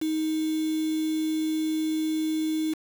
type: tone with quantisation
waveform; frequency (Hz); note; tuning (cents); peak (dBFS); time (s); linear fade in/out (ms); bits
sine; 314; D#4; +16; -24; 0.01-2.74; 10; 6
effects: none